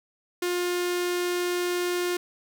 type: tone with notch filter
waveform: sawtooth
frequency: 354.8 Hz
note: F4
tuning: 27 cents sharp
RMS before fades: -27 dBFS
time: 0.42-2.17 s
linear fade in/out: 5 ms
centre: 800 Hz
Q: 1.5
effects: none